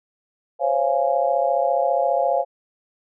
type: chord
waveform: sine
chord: Db major seventh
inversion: third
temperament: just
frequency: 519.7 / 554.4 / 693 / 831.5 Hz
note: C5 / Db5 / F5 / Ab5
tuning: -12 / 0 / -14 / +2 cents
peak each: -24 / -22 / -21 / -25 dBFS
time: 0.59-2.45 s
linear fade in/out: 50 ms
effects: none